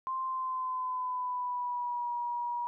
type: tone with pitch glide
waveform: sine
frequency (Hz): 1046.5 to 959.6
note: C6 to A#5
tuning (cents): 0 to +50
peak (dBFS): -31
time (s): 0.07-2.67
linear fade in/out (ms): 0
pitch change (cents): -150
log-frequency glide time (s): 0.23-2.11
effects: none